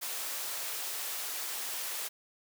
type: high-pass noise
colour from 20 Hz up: white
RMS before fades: -37 dBFS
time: 0.01-2.09 s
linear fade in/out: 20 ms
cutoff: 470 Hz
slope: 12 dB/octave
effects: none